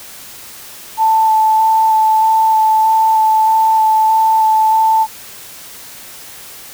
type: tone with vibrato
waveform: sine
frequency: 880 Hz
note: A5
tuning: in tune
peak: -8 dBFS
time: 0.97-5.07 s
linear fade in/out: 50 ms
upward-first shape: square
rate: 1.6 Hz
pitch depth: 9 cents each way
effects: white hiss -34 dBFS RMS until 6.73 s